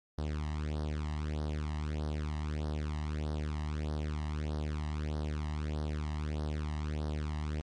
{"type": "tone with flanger", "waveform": "sawtooth", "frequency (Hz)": 75.7, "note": "D#2", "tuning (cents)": -47, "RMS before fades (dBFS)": -35, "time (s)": [0.18, 7.61], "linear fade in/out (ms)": 0, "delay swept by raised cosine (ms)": [0.2, 1.04], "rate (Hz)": 1.6, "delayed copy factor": 0.8, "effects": ["low-pass 6000 Hz 12 dB/octave", "MP3 48 kbps"]}